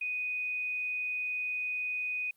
sine tone, 2489 Hz, D#7, in tune, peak -31 dBFS, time 0.01-2.31 s, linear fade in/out 5 ms, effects white hiss -71 dBFS RMS until 2.36 s + Opus 32 kbps

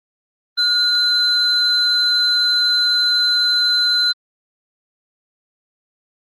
sine tone pair together, 1434 / 4056 Hz, F6 / B7, +45 / +45 cents, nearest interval octave + tritone, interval 1800 cents, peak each -20 / -13 dBFS, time 0.57-4.13 s, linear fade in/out 20 ms, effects tanh soft clip ceiling -8 dBFS + Opus 24 kbps

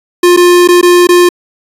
square tone with dropouts, 353.4 Hz, F4, 21 cents sharp, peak -3 dBFS, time 0.23-1.29 s, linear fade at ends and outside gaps 5 ms, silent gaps 0.365-0.372 / 0.676-0.686 / 0.813-0.828 / 1.071-1.089 s, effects resampled to 32000 Hz

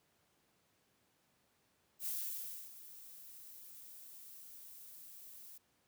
violet noise with ADSR envelope, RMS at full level -39 dBFS, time 1.99-5.58 s, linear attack 76 ms, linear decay 640 ms, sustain -15 dB, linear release 6 ms, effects pink hiss -75 dBFS RMS until 5.87 s + high-pass 100 Hz 12 dB/octave

